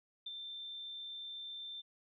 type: tone with ADSR envelope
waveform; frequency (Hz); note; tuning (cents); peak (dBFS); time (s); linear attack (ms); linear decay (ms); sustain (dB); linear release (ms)
sine; 3566; A7; +22; -39; 0.26-1.82; 7; 30; -4; 21
effects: none